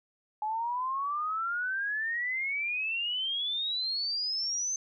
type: exponential sweep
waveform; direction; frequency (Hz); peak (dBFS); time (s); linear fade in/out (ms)
sine; up; 844 to 6270; -29; 0.42-4.76; 2
effects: none

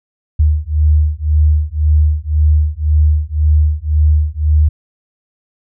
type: beating tone pair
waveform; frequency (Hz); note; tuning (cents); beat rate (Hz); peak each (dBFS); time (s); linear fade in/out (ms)
sine; 75.2 / 77.1; D2 / D#2; +42 / -15; 1.9; -12; 0.39-4.69; 10
effects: none

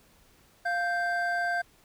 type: tone pair together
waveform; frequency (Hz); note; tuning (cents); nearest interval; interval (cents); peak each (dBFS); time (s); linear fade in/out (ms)
triangle; 699.3 / 1568; F5 / G6; +2 / 0; octave + major second; 1398; -27; 0.65-1.62; 10
effects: pink hiss -61 dBFS RMS until 1.84 s

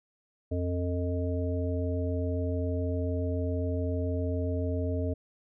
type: harmonic tone with a mistuned harmonic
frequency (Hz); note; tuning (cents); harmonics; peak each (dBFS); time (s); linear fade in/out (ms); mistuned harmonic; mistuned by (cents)
88.8; F2; +29; 1 / 3 / 5 / 7; -29 / -34 / -36 / -37; 0.51-5.14; 10; 1; -47
effects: none

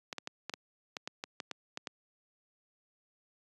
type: clicks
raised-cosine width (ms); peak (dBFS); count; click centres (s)
0.2; -20; 12; 0.128 / 0.183 / 0.274 / 0.496 / 0.538 / 0.968 / 1.075 / 1.239 / 1.402 / 1.513 / 1.774 / 1.872
effects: high-pass 200 Hz 12 dB/octave + resampled to 24000 Hz

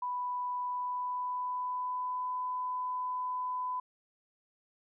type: tone with pitch glide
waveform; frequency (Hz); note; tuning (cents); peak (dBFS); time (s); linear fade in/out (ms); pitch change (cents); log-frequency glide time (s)
sine; 990 to 1003.2; B5 to B5; +4 to +27; -32; 0.02-3.8; 5; +23; 0.61-2.34
effects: none

